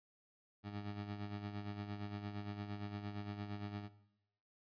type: tone with tremolo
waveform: 20% pulse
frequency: 102.6 Hz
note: G#2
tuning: 21 cents flat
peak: -36 dBFS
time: 0.63-3.89 s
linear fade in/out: 50 ms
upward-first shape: sine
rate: 8.7 Hz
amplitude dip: 60%
effects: noise-tail reverb RT60 0.9 s tail -17 dB re dry + resampled to 11025 Hz